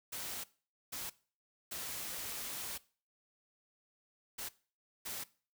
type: noise bursts at uneven times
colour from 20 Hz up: white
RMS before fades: -42 dBFS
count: 5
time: 0.12-0.44 / 0.92-1.1 / 1.71-2.78 / 4.38-4.49 / 5.05-5.24 s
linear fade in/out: 10 ms
effects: noise-tail reverb RT60 0.4 s tail -20 dB re dry